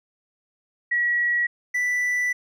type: tone pair in turn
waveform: sine / triangle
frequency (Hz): 1922 / 1976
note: B6 / B6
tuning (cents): -48 / 0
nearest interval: unison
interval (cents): 48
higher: second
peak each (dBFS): -19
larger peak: neither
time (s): 0.91-1.47 / 1.74-2.33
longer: second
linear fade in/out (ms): 10
effects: none